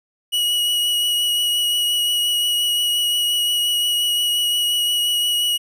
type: tone with vibrato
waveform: 45% pulse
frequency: 2915 Hz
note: F#7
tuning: 26 cents flat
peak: -17 dBFS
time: 0.32-5.58 s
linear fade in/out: 20 ms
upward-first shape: triangle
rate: 5.7 Hz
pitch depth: 17 cents each way
effects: none